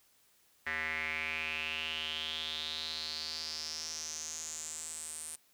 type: tone with band-pass filter sweep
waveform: square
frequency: 79 Hz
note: D#2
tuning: 27 cents sharp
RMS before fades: -39 dBFS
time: 0.66-5.36 s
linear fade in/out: 10 ms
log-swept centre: 1900 to 9200 Hz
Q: 6.5
effects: white hiss -68 dBFS RMS until 5.53 s